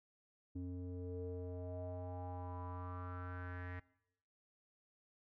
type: tone with low-pass filter sweep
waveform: square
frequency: 89.9 Hz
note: F#2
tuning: 49 cents flat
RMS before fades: -45 dBFS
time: 0.55-3.8 s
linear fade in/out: 10 ms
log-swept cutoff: 310 to 1900 Hz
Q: 5.6
effects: noise-tail reverb RT60 0.8 s tail -21 dB re dry